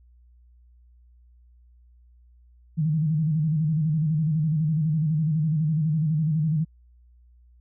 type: tone with vibrato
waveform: sine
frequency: 155.56 Hz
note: D#3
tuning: in tune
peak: -20 dBFS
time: 2.77-6.65 s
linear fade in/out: 20 ms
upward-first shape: square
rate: 12 Hz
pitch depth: 72 cents each way
effects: added 60 Hz sine -52 dBFS peak until 7.6 s